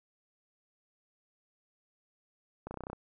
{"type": "clicks", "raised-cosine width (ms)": 1, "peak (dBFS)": -26, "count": 9, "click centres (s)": [2.67, 2.71, 2.742, 2.773, 2.807, 2.837, 2.869, 2.9, 2.931], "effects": []}